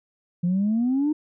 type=exponential sweep; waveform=sine; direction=up; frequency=170.6 to 311.1 Hz; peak=-18 dBFS; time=0.43-1.13 s; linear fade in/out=10 ms; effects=tanh soft clip ceiling -16 dBFS